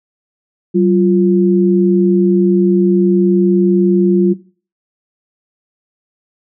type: tone pair together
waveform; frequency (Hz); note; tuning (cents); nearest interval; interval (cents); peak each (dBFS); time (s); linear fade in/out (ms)
sine; 190 / 349.5; F#3 / F4; +46 / +1; major seventh; 1055; -11; 0.74-4.34; 20
effects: noise-tail reverb RT60 0.4 s tail -18 dB re dry